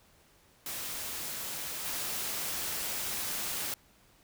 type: noise with level steps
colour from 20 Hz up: white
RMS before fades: -38 / -35 dBFS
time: 0.66-3.74 s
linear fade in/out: 2 ms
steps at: 1.84 s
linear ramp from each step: 20 ms
effects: pink hiss -63 dBFS RMS until 4.23 s